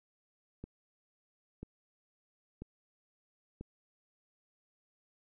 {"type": "click train", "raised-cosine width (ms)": 3, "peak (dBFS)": -30, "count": 4, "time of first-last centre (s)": [0.64, 3.61], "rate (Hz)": 1.01, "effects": []}